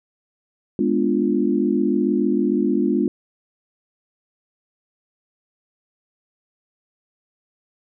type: chord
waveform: sine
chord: G# diminished seventh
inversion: none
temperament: equal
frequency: 207.7 / 246.9 / 293.7 / 349.2 Hz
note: G#3 / B3 / D4 / F4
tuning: 0 / 0 / 0 / 0 cents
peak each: -22 dBFS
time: 0.79-3.08 s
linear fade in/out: 2 ms
effects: none